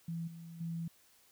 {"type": "tone with level steps", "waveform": "sine", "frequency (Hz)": 166.5, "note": "E3", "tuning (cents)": 18, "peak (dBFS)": [-36, -46, -36], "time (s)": [0.08, 0.88], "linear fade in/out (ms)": 5, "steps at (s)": [0.27, 0.6], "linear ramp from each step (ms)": 10, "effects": ["white hiss -66 dBFS RMS until 1.31 s"]}